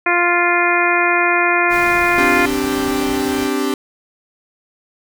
harmonic tone, 349.2 Hz, F4, in tune, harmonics 1 / 2 / 3 / 4 / 5 / 6 / 7, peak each -20 / -20 / -20 / -20 / -20 / -20 / -20 dBFS, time 0.06-2.46 s, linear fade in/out 5 ms
pink noise, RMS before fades -30 dBFS, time 1.69-3.49 s, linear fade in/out 50 ms
45% pulse chord, C suspended second, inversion none, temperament equal, 261.6 / 293.7 / 392 Hz, C4 / D4 / G4, 0 / 0 / 0 cents, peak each -21 dBFS, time 2.18-3.74 s, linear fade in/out 2 ms
effects none

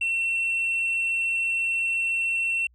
sine tone with tanh clipping, 2707 Hz, E7, 45 cents sharp, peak -23 dBFS, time 0.01-2.67 s, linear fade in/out 5 ms, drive 1 dB, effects added 60 Hz sine -56 dBFS peak until 2.74 s

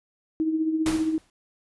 sine tone with tremolo, 317.3 Hz, D#4, 34 cents sharp, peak -19 dBFS, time 0.4-1.18 s, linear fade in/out 0 ms, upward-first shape triangle, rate 15 Hz, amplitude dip 60%
pink noise with exponential decay, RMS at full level -27 dBFS, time 0.86-1.3 s, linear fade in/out 1 ms, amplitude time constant 95 ms
effects resampled to 24000 Hz

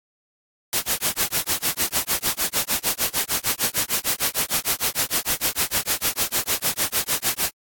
white noise with tremolo, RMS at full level -20 dBFS, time 0.73-7.51 s, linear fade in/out 0 ms, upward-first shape sine, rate 6.6 Hz, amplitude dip 100%, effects AAC 64 kbps

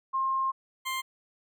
sine / 20% pulse tone pair in turn, 1064 / 1051.2 Hz, C6 / C6, +29 / +8 cents, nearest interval unison, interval 21 cents, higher first, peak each -25 dBFS, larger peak neither, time 0.13-0.52 / 0.85-1.02 s, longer first, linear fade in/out 20 ms, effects none

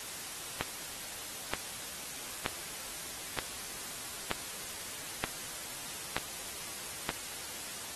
click train, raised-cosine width 0.3 ms, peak -13 dBFS, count 8, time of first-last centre 0.61-7.091 s, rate 1.08 Hz, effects white hiss -42 dBFS RMS until 7.95 s + AAC 32 kbps

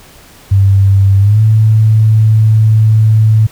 sine tone with pitch glide, 98 to 109.37 Hz, G2 to A2, 0 to -10 cents, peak -4 dBFS, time 0.51-3.47 s, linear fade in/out 10 ms, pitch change +190 cents, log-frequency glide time 1.19-1.41 s, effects pink hiss -39 dBFS RMS until 3.51 s

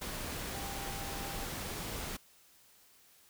sine tone in noise, 793 Hz, G5, 20 cents sharp, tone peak -46 dBFS, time 0.54-1.45 s, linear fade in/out 10 ms, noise pink, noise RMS -40 dBFS, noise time 0.01-2.17 s, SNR -9 dB, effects white hiss -63 dBFS RMS until 3.29 s

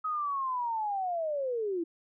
sine linear sweep, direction down, 1274 to 322.6 Hz, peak -29 dBFS, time 0.04-1.84 s, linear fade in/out 10 ms, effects none

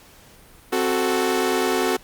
sawtooth chord, F# diminished, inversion second, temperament equal, 261.6 / 370 / 440 Hz, C4 / F#4 / A4, 0 / 0 / 0 cents, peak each -22 / -18 / -20 dBFS, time 0.72-1.97 s, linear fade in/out 10 ms, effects pink hiss -49 dBFS RMS until 2.03 s + Opus 48 kbps

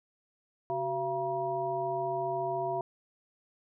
harmonic tone with a mistuned harmonic, 136.4 Hz, C#3, 28 cents flat, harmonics 1 / 3 / 5 / 7, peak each -43 / -35 / -32 / -36 dBFS, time 0.7-2.81 s, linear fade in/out 0 ms, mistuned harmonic 3, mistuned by -140 cents, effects none

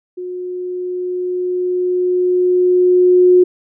sine tone with level ramp, 361.9 Hz, F#4, 38 cents flat, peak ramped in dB -23 to -5 dBFS, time 0.17-3.44 s, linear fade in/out 10 ms, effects none

